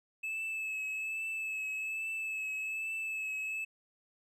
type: tone with vibrato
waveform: triangle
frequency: 2606 Hz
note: E7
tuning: 20 cents flat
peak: -33 dBFS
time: 0.23-3.65 s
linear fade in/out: 10 ms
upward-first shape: triangle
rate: 1.2 Hz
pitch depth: 29 cents each way
effects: none